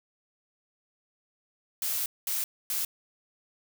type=noise bursts at uneven times; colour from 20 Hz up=blue; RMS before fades=-30 dBFS; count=3; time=1.82-2.06 / 2.27-2.44 / 2.7-2.85 s; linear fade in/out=2 ms; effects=none